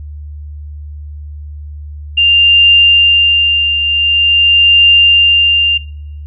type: tone with tremolo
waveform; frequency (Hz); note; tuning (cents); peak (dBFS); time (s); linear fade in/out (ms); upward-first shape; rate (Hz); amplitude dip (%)
sine; 2794; F7; 0; -3; 2.17-5.78; 10; triangle; 0.46; 60
effects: noise-tail reverb RT60 0.8 s tail -23 dB re dry + added 74 Hz sine -24 dBFS peak until 6.26 s